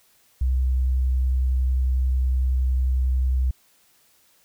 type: tone with vibrato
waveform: sine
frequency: 64.1 Hz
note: C2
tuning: 35 cents flat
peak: -18 dBFS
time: 0.41-3.51 s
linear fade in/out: 5 ms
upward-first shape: sine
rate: 11 Hz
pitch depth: 11 cents each way
effects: white hiss -60 dBFS RMS until 4.44 s